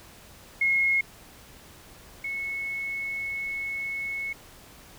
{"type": "tone pair in turn", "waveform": "sine", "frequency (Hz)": [2162, 2196], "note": ["C#7", "C#7"], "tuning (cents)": [-44, -17], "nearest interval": "unison", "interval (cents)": 27, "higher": "second", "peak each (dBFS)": [-20, -29], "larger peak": "first", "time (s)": [[0.61, 1.01], [2.24, 4.33]], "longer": "second", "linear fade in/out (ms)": 5, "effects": ["pink hiss -50 dBFS RMS until 4.98 s"]}